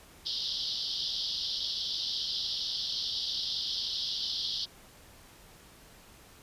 white band-pass noise, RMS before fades -34 dBFS, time 0.25-4.66 s, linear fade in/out 20 ms, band 3100 to 5300 Hz, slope 96 dB/octave, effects pink hiss -55 dBFS RMS until 6.42 s + resampled to 32000 Hz

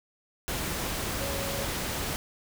sine tone in noise, 554 Hz, C#5, 1 cent flat, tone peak -36 dBFS, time 1.21-1.65 s, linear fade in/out 0 ms, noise pink, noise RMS -32 dBFS, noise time 0.48-2.16 s, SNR -7 dB, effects none

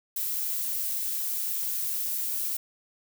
violet noise, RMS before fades -30 dBFS, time 0.16-2.57 s, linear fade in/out 5 ms, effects none

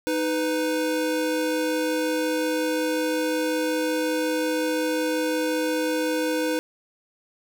square tone pair together, 311.9 / 498 Hz, D#4 / B4, +4 / +14 cents, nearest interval minor sixth, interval 810 cents, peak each -26 dBFS, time 0.07-6.59 s, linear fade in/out 0 ms, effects none

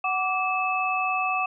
sine tone cluster, 746 / 1164 / 2609 Hz, F#5 / D6 / E7, +14 / -16 / -18 cents, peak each -27 dBFS, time 0.04-1.46 s, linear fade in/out 5 ms, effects none

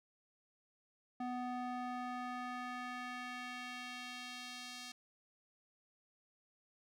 square tone with band-pass filter sweep, 248.3 Hz, B3, 9 cents sharp, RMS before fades -44 dBFS, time 1.2-4.92 s, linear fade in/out 5 ms, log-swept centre 630 to 4700 Hz, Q 1.1, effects none

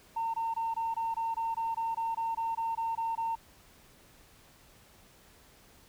sine tone bursts, 910 Hz, A#5, 42 cents flat, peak -28 dBFS, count 16, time 0.16-3.355 s, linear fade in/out 10 ms, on 180 ms, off 21 ms, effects tanh soft clip ceiling -26 dBFS + pink hiss -59 dBFS RMS until 5.88 s

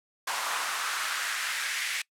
pink noise with high-pass filter sweep, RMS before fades -31 dBFS, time 0.27-2.02 s, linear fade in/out 5 ms, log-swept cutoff 980 to 2100 Hz, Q 2.3, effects noise-tail reverb RT60 0.1 s tail -23 dB re dry + low-pass 11000 Hz 12 dB/octave

